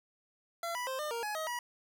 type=tone with pitch steps; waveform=25% pulse; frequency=679 / 985 / 525 / 603 / 466.5 / 841 / 632 / 967 Hz; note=F5 / B5 / C5 / D5 / A#4 / G#5 / D#5 / B5; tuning=-49 / -5 / +6 / +46 / +1 / +22 / +27 / -37 cents; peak=-31 dBFS; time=0.63-1.59 s; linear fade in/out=2 ms; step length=120 ms; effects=none